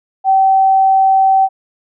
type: tone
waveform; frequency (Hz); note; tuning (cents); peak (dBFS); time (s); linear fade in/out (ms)
sine; 770; G5; -31; -7; 0.24-1.49; 50
effects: none